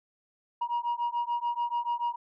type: beating tone pair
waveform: sine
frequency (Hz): 949 / 955.9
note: A#5 / A#5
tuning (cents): +31 / +43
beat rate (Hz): 6.9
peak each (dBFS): -29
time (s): 0.61-2.16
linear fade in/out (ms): 10
effects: tanh soft clip ceiling -24 dBFS